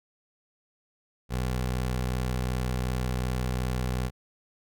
20% pulse tone, 62.7 Hz, B1, 27 cents sharp, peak -22 dBFS, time 1.29-4.11 s, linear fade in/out 50 ms, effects none

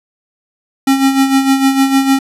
square tone with tremolo, 269.9 Hz, C#4, 46 cents flat, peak -7 dBFS, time 0.87-2.19 s, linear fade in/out 5 ms, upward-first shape sine, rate 6.6 Hz, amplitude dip 60%, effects resampled to 32000 Hz

